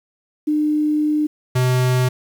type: tone pair in turn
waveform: sine / square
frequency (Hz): 301.8 / 126.89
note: D4 / B2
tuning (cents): +47 / +47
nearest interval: octave + minor third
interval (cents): 1500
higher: first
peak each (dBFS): -15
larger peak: neither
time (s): 0.47-1.27 / 1.55-2.09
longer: first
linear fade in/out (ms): 10
effects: 8-bit